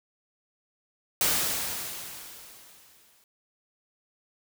white noise with exponential decay, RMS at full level -23 dBFS, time 1.21-3.24 s, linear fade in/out 1 ms, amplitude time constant 440 ms, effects none

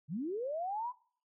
sine linear sweep, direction up, 130 to 1021 Hz, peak -34 dBFS, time 0.08-0.93 s, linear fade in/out 50 ms, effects noise-tail reverb RT60 0.5 s tail -21 dB re dry

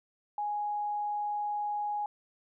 sine tone, 830.6 Hz, G#5, in tune, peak -30 dBFS, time 0.38-2.06 s, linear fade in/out 2 ms, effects none

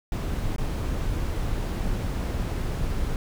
brown noise with dropouts, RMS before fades -27 dBFS, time 0.12-3.16 s, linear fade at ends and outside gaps 1 ms, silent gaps 0.562-0.582 s, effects none

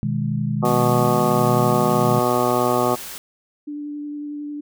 sine chord, G# minor, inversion first, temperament just, 124.59 / 155.74 / 207.7 Hz, B2 / D#3 / G#3, +16 / +2 / 0 cents, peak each -24 dBFS, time 0.03-2.19 s, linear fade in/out 0 ms
harmonic tone, 123 Hz, B2, 7 cents flat, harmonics 1 / 2 / 3 / 4 / 5 / 6 / 7 / 9 / 10, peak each -29 / -25 / -23 / -25 / -24 / -25 / -26 / -25 / -27 dBFS, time 0.62-2.96 s, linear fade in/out 20 ms
white noise, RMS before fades -34 dBFS, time 0.65-3.18 s, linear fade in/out 0 ms
sine tone with vibrato, 293.7 Hz, D4, in tune, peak -27 dBFS, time 3.67-4.61 s, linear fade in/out 10 ms, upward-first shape triangle, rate 11 Hz, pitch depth 13 cents each way
effects none

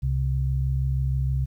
sine tone pair together, 66.3 / 132.6 Hz, C2 / C3, +23 / +23 cents, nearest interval octave, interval 1200 cents, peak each -24 dBFS, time 0.02-1.46 s, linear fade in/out 20 ms, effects 10-bit

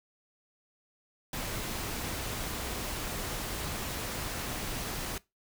pink noise, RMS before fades -36 dBFS, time 1.33-5.18 s, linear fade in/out 2 ms, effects noise-tail reverb RT60 0.2 s tail -20 dB re dry

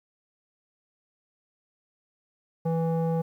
square tone with low-pass filter, 164.4 Hz, E3, 4 cents flat, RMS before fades -26 dBFS, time 2.65-3.22 s, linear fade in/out 10 ms, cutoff 670 Hz, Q 2.8, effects 10-bit

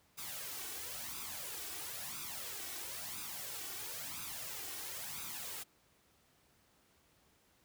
white noise with flanger, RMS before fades -44 dBFS, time 0.17-5.64 s, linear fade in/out 20 ms, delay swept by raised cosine 0.81 to 2.71 ms, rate 0.99 Hz, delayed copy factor +0.65, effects pink hiss -70 dBFS RMS until 7.64 s + high-pass 60 Hz 12 dB/octave

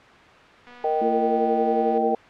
click train, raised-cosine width 0.2 ms, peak -26 dBFS, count 320, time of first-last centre 0.67-1.977 s, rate 244 Hz
sine chord, Eb major, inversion second, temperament just, 466.7 / 622.3 / 777.8 Hz, Bb4 / Eb5 / G5, +2 / 0 / -14 cents, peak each -24 / -27 / -23 dBFS, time 0.84-2.15 s, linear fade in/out 2 ms
harmonic tone, 113.9 Hz, A#2, 40 cents flat, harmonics 2 / 3 / 4, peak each -27 / -29 / -29 dBFS, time 1.01-2.15 s, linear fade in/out 10 ms
effects white hiss -47 dBFS RMS until 2.29 s + low-pass 2000 Hz 12 dB/octave

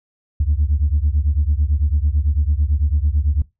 sine beating tone pair, 69.9 / 78.9 Hz, C#2 / D#2, +15 / +25 cents, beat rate 9 Hz, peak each -16 / -17 dBFS, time 0.4-3.42 s, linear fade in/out 5 ms, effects noise-tail reverb RT60 0.2 s tail -21 dB re dry + tanh soft clip ceiling -9 dBFS

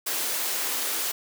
white high-pass noise, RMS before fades -28 dBFS, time 0.06-1.12 s, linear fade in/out 10 ms, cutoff 270 Hz, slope 24 dB/octave, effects none

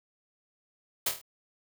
white noise with echo, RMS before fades -27 dBFS, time 1.06-1.09 s, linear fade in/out 5 ms, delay 25 ms, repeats 5, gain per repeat -5 dB, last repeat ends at 1.215 s, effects none

